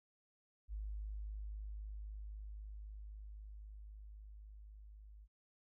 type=tone with level ramp; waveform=sine; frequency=51.91 Hz; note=G#1; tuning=in tune; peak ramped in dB=-40 to -54 dBFS; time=0.68-5.28 s; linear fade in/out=50 ms; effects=none